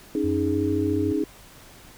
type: chord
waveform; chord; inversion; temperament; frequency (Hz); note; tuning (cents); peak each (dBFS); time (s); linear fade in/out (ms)
sine; C# suspended second; none; equal; 277.2 / 311.1 / 415.3; C#4 / D#4 / G#4; 0 / 0 / 0; -27 / -24 / -27; 0.15-1.24; 2
type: tone with pitch glide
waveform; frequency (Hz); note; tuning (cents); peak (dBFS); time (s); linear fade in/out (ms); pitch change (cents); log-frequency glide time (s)
sine; 92.5 to 95.16; F#2 to F#2; 0 to +49; -28; 0.24-1.12; 0; +49; 0.49-0.6
effects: pink hiss -48 dBFS RMS until 1.97 s